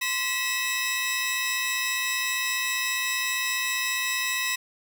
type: tone cluster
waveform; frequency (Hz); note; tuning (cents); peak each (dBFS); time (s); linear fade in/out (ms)
sawtooth; 1039 / 1948 / 2599 / 3781; C6 / B6 / E7 / A#7; -12 / -24 / -25 / +24; -31 / -25 / -26 / -32; 0.01-4.56; 10
effects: 9-bit